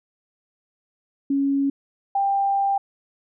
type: tone pair in turn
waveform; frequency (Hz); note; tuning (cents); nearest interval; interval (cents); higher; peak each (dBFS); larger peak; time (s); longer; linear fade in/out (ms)
sine; 277.2 / 791.8; C#4 / G5; 0 / +17; octave + tritone; 1817; second; -18; neither; 1.3-1.7 / 2.15-2.78; second; 5
effects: none